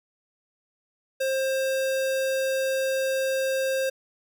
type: tone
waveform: square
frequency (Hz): 531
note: C5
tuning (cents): +25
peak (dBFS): -24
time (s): 1.2-3.9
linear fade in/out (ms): 10
effects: none